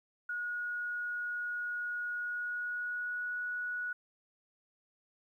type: tone with pitch glide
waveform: sine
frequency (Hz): 1449 to 1465.8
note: F#6 to F#6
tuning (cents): -37 to -17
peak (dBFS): -34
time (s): 0.29-3.93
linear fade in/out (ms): 5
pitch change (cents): +20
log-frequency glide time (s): 2.16-3.41
effects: 12-bit